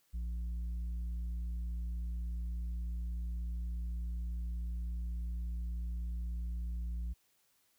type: tone with tanh clipping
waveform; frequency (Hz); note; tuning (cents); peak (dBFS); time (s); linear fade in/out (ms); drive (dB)
triangle; 58.27; A#1; 0; -36; 0.13-7.14; 20; 9
effects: white hiss -73 dBFS RMS until 7.78 s